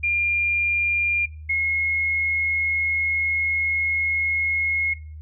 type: tone pair in turn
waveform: sine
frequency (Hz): 2400 / 2164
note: D7 / C#7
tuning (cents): +37 / -42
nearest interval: major second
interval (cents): 179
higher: first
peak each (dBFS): -19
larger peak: neither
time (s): 0.03-1.26 / 1.49-4.94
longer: second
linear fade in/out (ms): 10
effects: noise-tail reverb RT60 0.4 s tail -20 dB re dry + added 77 Hz sine -35 dBFS peak until 5.21 s